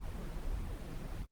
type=noise with flanger; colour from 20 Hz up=brown; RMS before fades=-39 dBFS; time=0-1.27 s; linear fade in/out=50 ms; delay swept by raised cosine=0.82 to 6.52 ms; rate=1.6 Hz; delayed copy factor=+0.65; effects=Opus 24 kbps